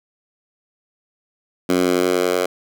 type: tone with high-pass filter sweep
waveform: 10% pulse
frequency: 90.3 Hz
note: F#2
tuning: 42 cents flat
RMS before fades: -18 dBFS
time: 1.69-2.46 s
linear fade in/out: 5 ms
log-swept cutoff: 250 to 510 Hz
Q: 1.8
effects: none